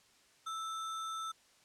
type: tone with sample-and-hold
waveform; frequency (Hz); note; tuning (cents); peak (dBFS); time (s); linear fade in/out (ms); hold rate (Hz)
sine; 1320; E6; +2; -37; 0.46-1.32; 10; 4900
effects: white hiss -66 dBFS RMS until 1.64 s + low-pass 8000 Hz 12 dB/octave